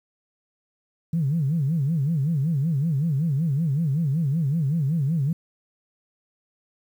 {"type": "tone with vibrato", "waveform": "sine", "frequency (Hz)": 150.7, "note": "D3", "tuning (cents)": 45, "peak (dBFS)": -19, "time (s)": [1.13, 5.33], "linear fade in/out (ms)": 5, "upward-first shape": "sine", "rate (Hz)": 5.3, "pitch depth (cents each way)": 220, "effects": ["tanh soft clip ceiling -15 dBFS", "9-bit"]}